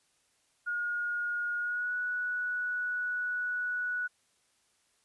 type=tone with pitch glide; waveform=sine; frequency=1434 to 1471.8 Hz; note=F6 to F#6; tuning=+45 to -10 cents; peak=-30 dBFS; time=0.66-4.08 s; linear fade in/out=20 ms; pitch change=+45 cents; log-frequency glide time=1.58-1.94 s; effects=white hiss -71 dBFS RMS until 5.04 s + resampled to 24000 Hz